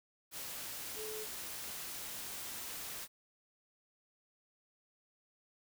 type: tone in noise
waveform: sine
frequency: 431.6 Hz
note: A4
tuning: 33 cents flat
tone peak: -43 dBFS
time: 0.95-1.27 s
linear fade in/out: 50 ms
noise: white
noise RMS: -44 dBFS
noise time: 0.31-3.08 s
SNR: -2 dB
effects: none